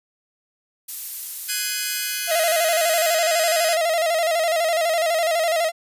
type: noise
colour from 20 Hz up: violet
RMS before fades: -28 dBFS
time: 0.88-3.15 s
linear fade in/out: 10 ms
type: chord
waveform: 10% pulse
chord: Ab dominant seventh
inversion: third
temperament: just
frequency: 1495.1 / 1661.2 / 2077 / 2492 Hz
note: Gb6 / Ab6 / C7 / Eb7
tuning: +18 / 0 / -13 / +2 cents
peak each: -21 / -22 / -23 / -19 dBFS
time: 1.48-3.76 s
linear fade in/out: 20 ms
type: tone with vibrato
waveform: 45% pulse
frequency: 659.3 Hz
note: E5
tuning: in tune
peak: -18 dBFS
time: 2.27-5.72 s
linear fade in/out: 50 ms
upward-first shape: square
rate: 12 Hz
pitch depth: 67 cents each way
effects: resampled to 32000 Hz